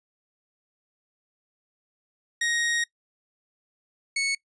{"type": "tone pair in turn", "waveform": "sawtooth", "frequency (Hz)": [1875, 2210], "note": ["A#6", "C#7"], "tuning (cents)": [10, -6], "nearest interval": "minor third", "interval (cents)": 284, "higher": "second", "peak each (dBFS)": -20, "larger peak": "neither", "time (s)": [[2.41, 2.84], [4.16, 4.35]], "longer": "first", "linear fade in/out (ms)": 5, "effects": ["noise-tail reverb RT60 0.1 s tail -22 dB re dry", "resampled to 22050 Hz"]}